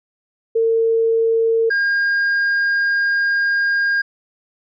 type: tone pair in turn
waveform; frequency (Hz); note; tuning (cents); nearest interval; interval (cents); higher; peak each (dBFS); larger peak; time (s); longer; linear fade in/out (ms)
sine / triangle; 453.6 / 1616.4; A#4 / G#6; -47 / -47; octave + minor seventh; 2200; second; -13; neither; 0.55-1.7 / 1.7-4.02; second; 10
effects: resampled to 16000 Hz